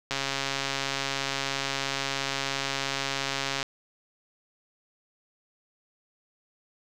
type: click train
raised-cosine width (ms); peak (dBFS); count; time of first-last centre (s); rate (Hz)
0.2; -11; 483; 0.11-3.628; 137
effects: none